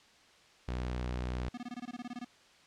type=tone; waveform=sawtooth; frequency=61.74 Hz; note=B1; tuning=in tune; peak=-30 dBFS; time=0.68-1.49 s; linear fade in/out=5 ms
type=tone bursts; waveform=square; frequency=243.6 Hz; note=B3; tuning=24 cents flat; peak=-39 dBFS; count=13; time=1.54-2.247 s; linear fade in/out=5 ms; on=35 ms; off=21 ms
effects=white hiss -61 dBFS RMS until 2.66 s + low-pass 5000 Hz 12 dB/octave